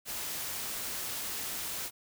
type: noise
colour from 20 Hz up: white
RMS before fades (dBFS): -37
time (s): 0.05-1.91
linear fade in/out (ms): 50
effects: none